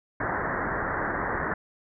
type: low-pass noise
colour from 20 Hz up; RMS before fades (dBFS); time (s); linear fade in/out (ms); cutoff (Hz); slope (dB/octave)
white; -29; 0.2-1.54; 5; 1900; 96
effects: none